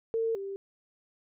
sine tone pair in turn, 452.8 / 393 Hz, A4 / G4, +50 / +4 cents, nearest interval major second, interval 246 cents, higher first, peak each -26 / -34 dBFS, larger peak first, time 0.14-0.35 / 0.35-0.56 s, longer neither, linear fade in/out 0 ms, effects none

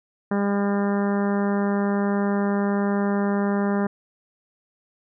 harmonic tone, 201.2 Hz, G3, 45 cents sharp, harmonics 1 / 2 / 3 / 4 / 5 / 6 / 7 / 8 / 9, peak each -21 / -27 / -31 / -33 / -35 / -37 / -38 / -39 / -40 dBFS, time 0.31-3.87 s, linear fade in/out 5 ms, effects none

